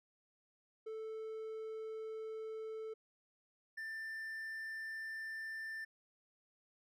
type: tone pair in turn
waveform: triangle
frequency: 440 / 1782 Hz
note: A4 / A6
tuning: 0 / +22 cents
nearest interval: 2 octaves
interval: 2422 cents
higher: second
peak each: -40 / -40 dBFS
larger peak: neither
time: 0.86-2.94 / 3.77-5.85 s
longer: neither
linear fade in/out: 10 ms
effects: none